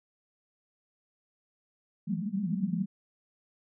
pink band-pass noise, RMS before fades -31 dBFS, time 2.07-2.86 s, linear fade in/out 20 ms, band 170 to 220 Hz, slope 96 dB/octave, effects none

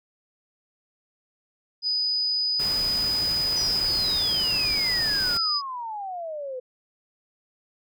sine tone, 4978 Hz, D#8, in tune, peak -22 dBFS, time 1.82-5.62 s, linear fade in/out 50 ms
pink noise, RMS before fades -35 dBFS, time 2.59-5.38 s, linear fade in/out 10 ms
sine exponential sweep, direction down, 6080 to 496.1 Hz, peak -30 dBFS, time 3.56-6.6 s, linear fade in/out 10 ms
effects none

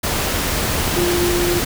sine tone in noise, 350.2 Hz, F4, 5 cents sharp, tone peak -17 dBFS, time 0.96-1.6 s, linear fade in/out 10 ms, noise pink, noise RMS -20 dBFS, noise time 0.03-1.65 s, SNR 0 dB, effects none

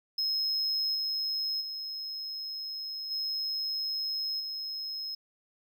triangle tone with level steps, 5150 Hz, E8, 41 cents flat, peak -26 / -28 / -34 / -29 / -33 dBFS, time 0.18-5.15 s, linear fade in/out 5 ms, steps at 0.94 / 1.6 / 3.1 / 4.39 s, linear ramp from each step 20 ms, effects none

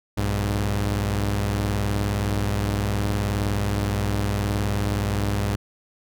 sawtooth tone pair together, 60.5 / 101.75 Hz, B1 / G#2, -35 / -35 cents, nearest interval major sixth, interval 900 cents, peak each -23 / -19 dBFS, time 0.17-5.56 s, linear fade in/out 10 ms, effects none

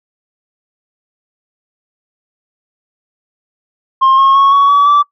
sine tone with pitch steps, 1064 / 1082.6 / 1101.5 / 1120.8 / 1140.4 / 1160.3 Hz, C6 / C#6 / C#6 / C#6 / C#6 / D6, +29 / -41 / -11 / +19 / +49 / -21 cents, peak -3 dBFS, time 4.01-5.03 s, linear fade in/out 20 ms, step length 170 ms, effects noise-tail reverb RT60 0.1 s tail -22 dB re dry + tanh soft clip ceiling -4 dBFS

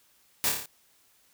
white noise with echo, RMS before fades -26 dBFS, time 0.44-0.49 s, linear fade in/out 0 ms, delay 28 ms, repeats 6, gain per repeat -3 dB, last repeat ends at 0.658 s, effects white hiss -64 dBFS RMS until 1.33 s

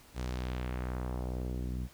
sawtooth tone with low-pass filter sweep, 62.3 Hz, B1, 16 cents sharp, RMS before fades -36 dBFS, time 0.14-1.89 s, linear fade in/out 50 ms, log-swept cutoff 8300 to 190 Hz, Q 1.2, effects pink hiss -58 dBFS RMS until 1.93 s

